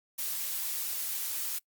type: noise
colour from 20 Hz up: blue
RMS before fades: -34 dBFS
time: 0.18-1.59 s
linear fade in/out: 10 ms
effects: noise-tail reverb RT60 0.1 s tail -25 dB re dry + Opus 48 kbps